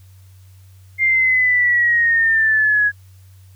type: linear sweep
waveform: sine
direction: down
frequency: 2114 to 1661.2 Hz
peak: -12 dBFS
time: 0.98-2.92 s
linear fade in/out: 50 ms
effects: added 94 Hz sine -42 dBFS peak until 3.55 s + white hiss -57 dBFS RMS until 3.55 s